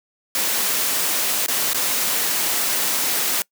white noise with dropouts, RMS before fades -21 dBFS, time 0.35-3.42 s, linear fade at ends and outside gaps 1 ms, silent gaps 1.462-1.483 / 1.733-1.745 s, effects noise-tail reverb RT60 0.1 s tail -24 dB re dry + high-pass 200 Hz 12 dB/octave

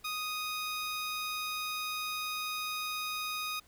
15% pulse tone, 1244.5 Hz, D#6, in tune, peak -28 dBFS, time 0.04-3.6 s, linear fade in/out 10 ms, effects pink hiss -63 dBFS RMS until 3.67 s

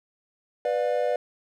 triangle chord, B diminished, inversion none, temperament just, 493.9 / 592.7 / 711.2 Hz, B4 / D5 / F5, 0 / +16 / +31 cents, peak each -24 / -24 / -28 dBFS, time 0.65-1.16 s, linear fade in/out 2 ms, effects none

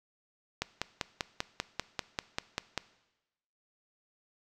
click train, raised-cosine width 0.2 ms, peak -13 dBFS, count 12, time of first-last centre 0.62-2.777 s, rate 5.1 Hz, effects noise-tail reverb RT60 1.0 s tail -18 dB re dry

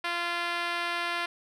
5% pulse tone with band-pass filter, 345.4 Hz, F4, 19 cents flat, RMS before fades -31 dBFS, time 0.04-1.26 s, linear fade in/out 5 ms, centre 1300 Hz, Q 0.6, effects none

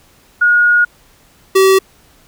sine / square tone pair in turn, 1441 / 383.4 Hz, F#6 / G4, -46 / -38 cents, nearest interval octave + major seventh, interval 2292 cents, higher first, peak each -7 dBFS, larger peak neither, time 0.41-0.85 / 1.55-1.79 s, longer first, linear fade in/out 10 ms, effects pink hiss -49 dBFS RMS until 2.27 s

